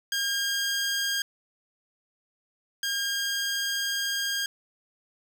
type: tone pair in turn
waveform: 15% pulse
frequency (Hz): 1614 / 1614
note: G#6 / G#6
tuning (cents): -50 / -50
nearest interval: unison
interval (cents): 0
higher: neither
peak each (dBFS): -19 / -20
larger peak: first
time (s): 0.12-1.22 / 2.83-4.46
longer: second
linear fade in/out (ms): 2
effects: none